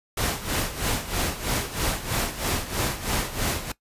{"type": "noise with tremolo", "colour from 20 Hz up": "pink", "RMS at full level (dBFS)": -24, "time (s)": [0.17, 3.72], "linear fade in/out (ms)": 5, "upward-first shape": "sine", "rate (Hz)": 3.1, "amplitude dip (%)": 75, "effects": ["noise-tail reverb RT60 0.1 s tail -19 dB re dry", "resampled to 32000 Hz"]}